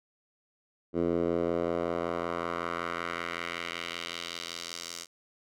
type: tone with band-pass filter sweep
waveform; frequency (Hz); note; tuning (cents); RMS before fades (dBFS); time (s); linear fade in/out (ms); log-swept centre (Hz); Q
10% pulse; 85.3; F2; -40; -33; 0.93-5.07; 50; 350 to 6300; 1.4
effects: none